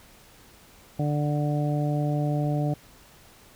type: harmonic tone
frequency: 147.7 Hz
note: D3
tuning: 10 cents sharp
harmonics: 1 / 2 / 3 / 4 / 5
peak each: -24 / -30 / -38 / -33 / -35 dBFS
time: 0.99-2.74 s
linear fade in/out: 5 ms
effects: pink hiss -53 dBFS RMS until 3.55 s